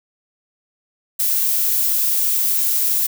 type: noise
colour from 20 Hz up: violet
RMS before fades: -18 dBFS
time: 1.19-3.07 s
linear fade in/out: 10 ms
effects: none